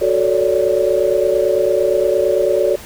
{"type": "chord", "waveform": "sine", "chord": "D major seventh", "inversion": "first", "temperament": "equal with one note detuned", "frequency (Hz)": [370, 440, 558.5, 587.3], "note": ["F#4", "A4", "C#5", "D5"], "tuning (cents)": [0, 0, 13, 0], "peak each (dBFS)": [-18, -18, -17, -19], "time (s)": [0.01, 2.76], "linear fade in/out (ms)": 10, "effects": ["pink hiss -36 dBFS RMS until 2.85 s"]}